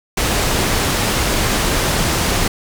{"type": "low-pass noise", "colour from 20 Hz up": "pink", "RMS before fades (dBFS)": -17, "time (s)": [0.17, 2.48], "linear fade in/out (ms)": 5, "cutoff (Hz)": 11000, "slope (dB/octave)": 12, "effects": []}